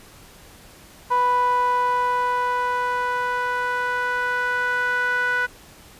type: tone with band-pass filter sweep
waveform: sawtooth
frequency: 493.9 Hz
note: B4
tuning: in tune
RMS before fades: -22 dBFS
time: 1.1-5.47 s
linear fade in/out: 20 ms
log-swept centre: 1000 to 1500 Hz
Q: 4.7
effects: pink hiss -47 dBFS RMS until 5.99 s + resampled to 32000 Hz